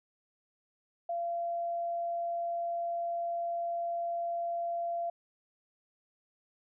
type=tone; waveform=sine; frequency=685 Hz; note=F5; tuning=34 cents flat; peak=-31 dBFS; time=1.09-5.1 s; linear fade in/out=5 ms; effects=none